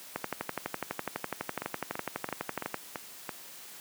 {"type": "two click trains", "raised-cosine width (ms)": 0.5, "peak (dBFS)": [-19, -16], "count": [6, 32], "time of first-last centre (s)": [[1.62, 3.292], [0.16, 2.743]], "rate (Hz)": [2.99, 12], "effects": ["white hiss -48 dBFS RMS until 3.8 s", "high-pass 150 Hz 12 dB/octave"]}